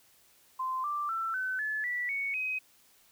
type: tone with pitch steps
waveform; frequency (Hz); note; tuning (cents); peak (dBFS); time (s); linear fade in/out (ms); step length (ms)
sine; 1037 / 1177.5 / 1337.1 / 1518.3 / 1724 / 1957.6 / 2223 / 2524; C6 / D6 / E6 / F#6 / A6 / B6 / C#7 / D#7; -16 / +4 / +24 / +44 / -36 / -16 / +4 / +24; -30; 0.59-2.59; 10; 250
effects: white hiss -63 dBFS RMS until 3.11 s